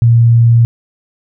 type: tone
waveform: sine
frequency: 116.9 Hz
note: A#2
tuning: 5 cents sharp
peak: -4 dBFS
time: 0.02-0.65 s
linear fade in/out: 0 ms
effects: none